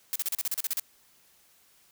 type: noise bursts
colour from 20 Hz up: blue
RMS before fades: -29 dBFS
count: 11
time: 0.13-0.797 s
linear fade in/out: 0 ms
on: 27 ms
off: 37 ms
effects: white hiss -62 dBFS RMS until 1.91 s